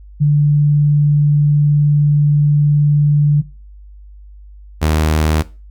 sine / sawtooth tone pair in turn, 146.83 / 77.78 Hz, D3 / D#2, 0 / 0 cents, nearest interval major seventh, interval 1100 cents, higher first, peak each -8 dBFS, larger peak neither, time 0.2-3.42 / 4.81-5.43 s, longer first, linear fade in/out 20 ms, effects noise-tail reverb RT60 0.3 s tail -18 dB re dry + added 50 Hz sine -35 dBFS peak until 5.7 s

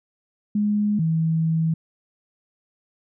sine tone pair in turn, 208.1 / 161.73 Hz, G#3 / E3, +4 / -33 cents, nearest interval major third, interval 437 cents, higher first, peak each -18 dBFS, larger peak neither, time 0.55-0.99 / 0.99-1.74 s, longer second, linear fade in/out 5 ms, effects none

